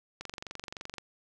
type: click train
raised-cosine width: 0.2 ms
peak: -22 dBFS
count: 19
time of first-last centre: 0.21-0.983 s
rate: 23.3 Hz
effects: none